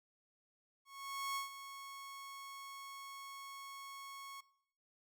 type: tone with ADSR envelope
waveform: sawtooth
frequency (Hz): 1100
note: C#6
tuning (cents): -14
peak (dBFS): -33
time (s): 0.85-4.41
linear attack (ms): 510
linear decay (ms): 130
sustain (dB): -11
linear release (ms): 10
effects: noise-tail reverb RT60 0.7 s tail -21 dB re dry